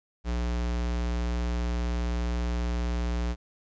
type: tone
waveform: square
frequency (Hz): 59.5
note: A#1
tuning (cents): +36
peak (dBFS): -27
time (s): 0.24-3.36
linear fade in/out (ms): 50
effects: resampled to 16000 Hz + 11-bit